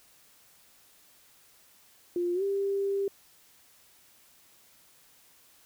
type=tone with pitch glide; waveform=sine; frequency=350.7 to 395.9 Hz; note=F4 to G4; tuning=+7 to +17 cents; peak=-26 dBFS; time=2.16-3.08 s; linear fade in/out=2 ms; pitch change=+210 cents; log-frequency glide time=2.34-2.43 s; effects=white hiss -60 dBFS RMS until 5.65 s